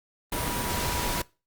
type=tone in noise; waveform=sine; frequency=968 Hz; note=B5; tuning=35 cents flat; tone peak=-34 dBFS; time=0.32-1.22 s; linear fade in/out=5 ms; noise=pink; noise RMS=-29 dBFS; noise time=0.32-1.22 s; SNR=-8 dB; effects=noise-tail reverb RT60 0.3 s tail -23 dB re dry + Opus 32 kbps